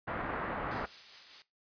white low-pass noise, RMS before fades -37 dBFS, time 0.07-0.86 s, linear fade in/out 10 ms, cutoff 1600 Hz, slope 24 dB/octave
blue noise with tremolo, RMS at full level -43 dBFS, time 0.71-1.42 s, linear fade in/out 0 ms, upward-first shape triangle, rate 5 Hz, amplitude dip 35%
effects noise-tail reverb RT60 0.2 s tail -18 dB re dry + resampled to 11025 Hz

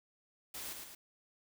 white noise with echo, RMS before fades -44 dBFS, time 0.54-0.73 s, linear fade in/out 5 ms, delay 110 ms, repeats 2, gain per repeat -4 dB, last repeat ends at 0.95 s, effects none

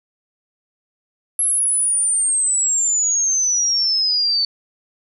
sine exponential sweep, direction down, 11175 to 4500 Hz, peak -15 dBFS, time 1.39-4.45 s, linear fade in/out 2 ms, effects none

